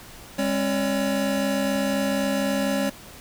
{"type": "tone cluster", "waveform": "square", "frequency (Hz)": [202.7, 270, 564], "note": ["G#3", "C#4", "C#5"], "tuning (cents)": [-42, -45, 30], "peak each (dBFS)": -27, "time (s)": [0.38, 2.9], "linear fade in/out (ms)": 10, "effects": ["pink hiss -44 dBFS RMS until 3.2 s"]}